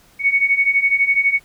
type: beating tone pair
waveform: sine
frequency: 2217 / 2229 Hz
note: C#7 / C#7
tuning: 0 / +9 cents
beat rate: 12 Hz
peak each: -18 / -15 dBFS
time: 0.19-1.4 s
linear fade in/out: 50 ms
effects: pink hiss -52 dBFS RMS until 1.44 s